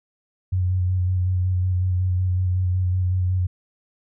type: tone with vibrato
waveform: sine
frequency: 91.5 Hz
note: F#2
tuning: 19 cents flat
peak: -18 dBFS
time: 0.52-3.47 s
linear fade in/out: 10 ms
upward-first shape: square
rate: 5.4 Hz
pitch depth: 20 cents each way
effects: none